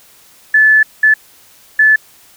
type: tone bursts at uneven times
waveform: sine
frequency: 1736 Hz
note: A6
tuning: 24 cents flat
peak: -5 dBFS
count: 3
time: 0.54-0.83 / 1.03-1.14 / 1.79-1.96 s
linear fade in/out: 5 ms
effects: white hiss -45 dBFS RMS until 2.36 s